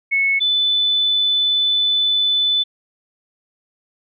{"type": "tone pair in turn", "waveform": "sine", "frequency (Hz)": [2200, 3501], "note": ["C#7", "A7"], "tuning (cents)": [-14, -9], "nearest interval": "minor sixth", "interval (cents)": 805, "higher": "second", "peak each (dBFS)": -14, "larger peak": "neither", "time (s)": [[0.11, 0.4], [0.4, 2.64]], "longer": "second", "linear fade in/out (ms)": 20, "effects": []}